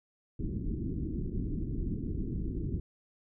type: low-pass noise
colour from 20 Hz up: pink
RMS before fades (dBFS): -34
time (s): 0.39-2.8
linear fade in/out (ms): 5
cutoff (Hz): 360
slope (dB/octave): 48
effects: none